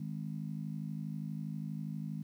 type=harmonic tone; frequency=52.4 Hz; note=G#1; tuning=16 cents sharp; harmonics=3 / 4 / 5; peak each=-39 / -41 / -48 dBFS; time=0-2.23 s; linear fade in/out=5 ms; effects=11-bit